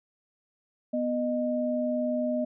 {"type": "tone pair together", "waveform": "sine", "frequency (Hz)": [246.9, 615.4], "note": ["B3", "D#5"], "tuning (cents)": [0, -19], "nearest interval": "octave + major third", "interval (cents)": 1581, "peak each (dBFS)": [-28, -28], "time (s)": [0.93, 2.45], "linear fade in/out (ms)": 10, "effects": []}